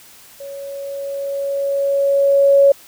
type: tone with level ramp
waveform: sine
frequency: 557 Hz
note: C#5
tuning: 8 cents sharp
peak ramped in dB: -29 to -6 dBFS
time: 0.4-2.72 s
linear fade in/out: 5 ms
effects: white hiss -44 dBFS RMS until 2.87 s